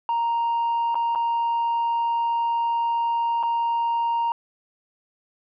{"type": "tone with dropouts", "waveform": "sine", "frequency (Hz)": 932.3, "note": "A#5", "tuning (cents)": 0, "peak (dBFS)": -18, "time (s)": [0.09, 4.32], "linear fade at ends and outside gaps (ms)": 1, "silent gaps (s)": [[0.945, 0.954], [1.15, 1.157], [3.429, 3.434]], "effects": ["tanh soft clip ceiling -19 dBFS"]}